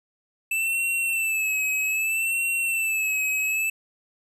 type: tone with vibrato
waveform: square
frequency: 2637 Hz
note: E7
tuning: in tune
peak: -23 dBFS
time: 0.51-3.7 s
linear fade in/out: 5 ms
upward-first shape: sine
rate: 0.63 Hz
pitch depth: 60 cents each way
effects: none